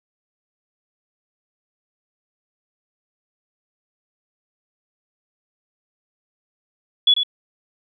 sine tone with echo, 3400 Hz, G#7, 40 cents sharp, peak -10 dBFS, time 7.07-7.14 s, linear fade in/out 5 ms, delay 94 ms, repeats 1, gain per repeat -7 dB, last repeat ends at 7.234 s, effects none

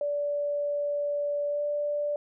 sine tone with pitch glide, 580 to 586.1 Hz, D5 to D5, -22 to -4 cents, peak -26 dBFS, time 0.01-2.16 s, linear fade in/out 2 ms, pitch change +18 cents, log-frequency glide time 1.48-1.62 s, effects none

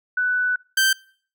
sine / sawtooth tone pair in turn, 1490 / 1560.2 Hz, F#6 / G6, +12 / -9 cents, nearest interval minor second, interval 79 cents, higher second, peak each -18 / -12 dBFS, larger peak second, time 0.17-0.56 / 0.77-0.93 s, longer first, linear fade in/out 5 ms, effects noise-tail reverb RT60 0.5 s tail -25 dB re dry

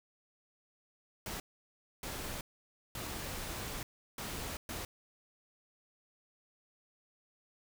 pink noise bursts at uneven times, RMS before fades -41 dBFS, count 5, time 1.26-1.4 / 2.03-2.41 / 2.95-3.83 / 4.18-4.57 / 4.69-4.85 s, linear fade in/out 2 ms, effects none

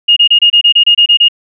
sine tone bursts, 2852 Hz, F7, 36 cents sharp, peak -3 dBFS, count 11, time 0.08-1.285 s, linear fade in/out 10 ms, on 85 ms, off 27 ms, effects none

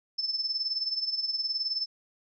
sine tone with tremolo, 5270 Hz, E8, 1 cent flat, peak -25 dBFS, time 0.18-1.86 s, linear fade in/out 10 ms, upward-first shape sine, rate 19 Hz, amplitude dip 70%, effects none

